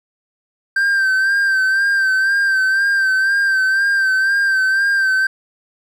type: tone with vibrato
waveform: triangle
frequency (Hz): 1569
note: G6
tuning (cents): +1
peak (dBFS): -11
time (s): 0.76-5.27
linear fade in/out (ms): 5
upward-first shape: sine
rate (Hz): 2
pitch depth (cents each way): 43
effects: none